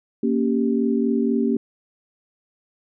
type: chord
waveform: sine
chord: G diminished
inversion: first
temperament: equal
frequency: 233.1 / 277.2 / 392 Hz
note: Bb3 / Db4 / G4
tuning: 0 / 0 / 0 cents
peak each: -20 / -23 / -24 dBFS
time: 0.23-1.57 s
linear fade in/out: 5 ms
effects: none